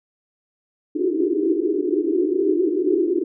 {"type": "band-pass noise", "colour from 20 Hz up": "white", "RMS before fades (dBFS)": -20, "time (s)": [0.95, 3.24], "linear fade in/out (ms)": 10, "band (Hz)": [300, 400], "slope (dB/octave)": 96, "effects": []}